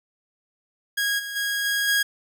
sawtooth tone with level steps, 1643 Hz, G#6, 19 cents flat, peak -18 / -27 / -20 / -18 / -15 dBFS, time 0.97-2.03 s, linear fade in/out 10 ms, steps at 1.18 / 1.35 / 1.64 / 1.87 s, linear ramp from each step 20 ms, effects none

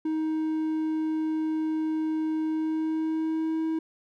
triangle tone with pitch glide, 314.4 to 320.5 Hz, D#4 to E4, +18 to -49 cents, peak -23 dBFS, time 0.05-3.79 s, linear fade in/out 5 ms, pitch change +33 cents, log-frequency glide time 2.45-3.64 s, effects none

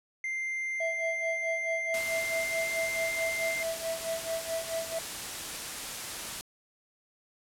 triangle tone, 2093 Hz, C7, in tune, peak -29 dBFS, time 0.24-3.63 s, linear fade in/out 2 ms
triangle tone with tremolo, 657 Hz, E5, 6 cents flat, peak -27 dBFS, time 0.8-4.99 s, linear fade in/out 5 ms, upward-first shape sine, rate 4.6 Hz, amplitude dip 85%
white noise, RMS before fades -37 dBFS, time 1.94-6.41 s, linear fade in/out 0 ms
effects low-pass 11000 Hz 12 dB/octave

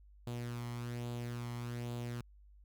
sawtooth tone with flanger, 120.1 Hz, B2, 48 cents flat, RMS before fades -41 dBFS, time 0.27-2.21 s, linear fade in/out 0 ms, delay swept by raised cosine 0.26 to 0.97 ms, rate 1.2 Hz, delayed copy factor +0.5, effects added 50 Hz sine -57 dBFS peak until 2.64 s

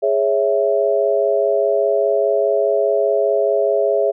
sine chord, C# minor, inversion second, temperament equal, 415.3 / 554.4 / 659.3 Hz, G#4 / C#5 / E5, 0 / 0 / 0 cents, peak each -18 dBFS, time 0.02-4.12 s, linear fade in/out 20 ms, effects none

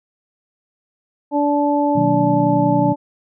harmonic tone, 290 Hz, D4, 22 cents flat, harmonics 1 / 2 / 3, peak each -17 / -20 / -19 dBFS, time 1.31-2.96 s, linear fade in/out 50 ms
sine chord, B major seventh, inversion none, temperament just, 123.47 / 154.34 / 185.21 / 231.5 Hz, B2 / D#3 / F#3 / A#3, 0 / -14 / +2 / -12 cents, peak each -23 / -22 / -22 / -28 dBFS, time 1.95-2.93 s, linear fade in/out 10 ms
effects none

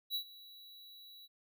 square tone with ADSR envelope, 3922 Hz, B7, 13 cents flat, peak -33 dBFS, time 0.1-1.28 s, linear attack 49 ms, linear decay 86 ms, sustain -20 dB, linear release 33 ms, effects none

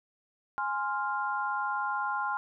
sine chord, F minor, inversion first, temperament equal, 830.6 / 1046.5 / 1396.9 Hz, Ab5 / C6 / F6, 0 / 0 / 0 cents, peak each -33 dBFS, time 0.58-2.37 s, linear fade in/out 0 ms, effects none

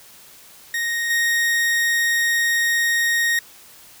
40% pulse tone with level steps, 1864.7 Hz, A#6, in tune, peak -20 / -16 dBFS, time 0.74-3.39 s, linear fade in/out 2 ms, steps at 1.1 s, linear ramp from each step 5 ms, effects white hiss -46 dBFS RMS until 4 s

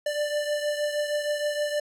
square beating tone pair, 590 / 596.4 Hz, D5 / D5, +8 / +27 cents, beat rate 6.4 Hz, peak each -27 / -33 dBFS, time 0.06-1.8 s, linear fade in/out 5 ms, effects low-pass 11000 Hz 12 dB/octave

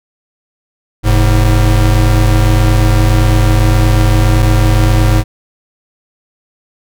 square tone pair together, 44.78 / 106.5 Hz, F1 / G#2, +44 / +44 cents, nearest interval octave + minor third, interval 1500 cents, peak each -10 dBFS, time 1.03-5.24 s, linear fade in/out 50 ms, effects none

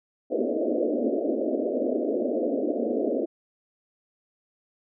pink band-pass noise, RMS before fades -26 dBFS, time 0.3-3.26 s, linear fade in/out 20 ms, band 230 to 650 Hz, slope 96 dB/octave, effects none

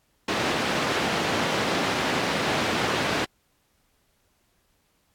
pink band-pass noise, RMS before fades -26 dBFS, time 0.28-3.25 s, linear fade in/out 5 ms, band 200 to 3900 Hz, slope 12 dB/octave, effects pink hiss -68 dBFS RMS until 5.14 s + AAC 64 kbps

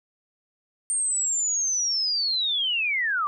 sine linear sweep, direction down, 8760 to 1135 Hz, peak -22 dBFS, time 0.9-3.27 s, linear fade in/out 0 ms, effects none

